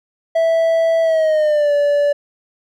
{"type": "tone with pitch glide", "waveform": "triangle", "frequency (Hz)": [657, 578.6], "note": ["E5", "D5"], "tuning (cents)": [-6, -26], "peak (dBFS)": -10, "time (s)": [0.35, 2.13], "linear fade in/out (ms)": 10, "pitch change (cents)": -220, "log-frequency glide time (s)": [1.02, 1.73], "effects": []}